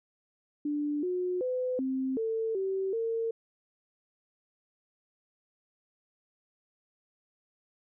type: tone with pitch steps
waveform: sine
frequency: 294.2 / 362.2 / 506 / 263 / 447.5 / 384.2 / 455 Hz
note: D4 / F#4 / B4 / C4 / A4 / G4 / A#4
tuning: +3 / -37 / +42 / +9 / +29 / -35 / -42 cents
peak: -28 dBFS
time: 0.65-3.31 s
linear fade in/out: 5 ms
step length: 380 ms
effects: none